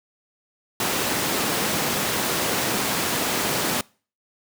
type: high-pass noise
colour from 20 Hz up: pink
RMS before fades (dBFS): -24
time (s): 0.8-3.81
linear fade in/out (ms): 2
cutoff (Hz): 180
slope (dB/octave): 12
effects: noise-tail reverb RT60 0.4 s tail -25 dB re dry